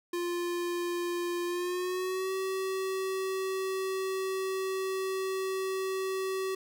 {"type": "tone with pitch glide", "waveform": "square", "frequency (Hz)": [349.2, 380.8], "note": ["F4", "F#4"], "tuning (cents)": [0, 50], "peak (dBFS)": -31, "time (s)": [0.13, 6.55], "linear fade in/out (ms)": 5, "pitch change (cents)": 150, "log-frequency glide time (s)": [1.46, 2.32], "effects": []}